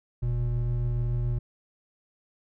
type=tone pair together; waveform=triangle; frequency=42.34 / 120 Hz; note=E1 / B2; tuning=+47 / -49 cents; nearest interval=octave + tritone; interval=1804 cents; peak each=-27 / -24 dBFS; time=0.22-1.39 s; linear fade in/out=10 ms; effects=none